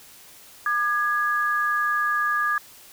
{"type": "tone pair together", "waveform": "sine", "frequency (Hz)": [1205, 1665.6], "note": ["D6", "G#6"], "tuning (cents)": [44, 5], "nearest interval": "tritone", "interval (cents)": 561, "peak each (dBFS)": -23, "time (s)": [0.66, 2.58], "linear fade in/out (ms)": 2, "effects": ["white hiss -48 dBFS RMS until 2.92 s"]}